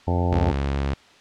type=harmonic tone; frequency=88 Hz; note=F2; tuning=14 cents sharp; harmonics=1 / 2 / 3 / 4 / 5 / 6 / 7 / 8 / 9 / 10; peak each=-21 / -28 / -29 / -32 / -32 / -33 / -34 / -36 / -33 / -32 dBFS; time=0.07-0.52 s; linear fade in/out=10 ms
type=tone with vibrato; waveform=sawtooth; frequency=69.3 Hz; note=C#2; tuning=in tune; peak=-18 dBFS; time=0.32-0.94 s; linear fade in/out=5 ms; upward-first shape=sine; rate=7 Hz; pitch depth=8 cents each way
effects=white hiss -51 dBFS RMS until 1.2 s + low-pass 4000 Hz 12 dB/octave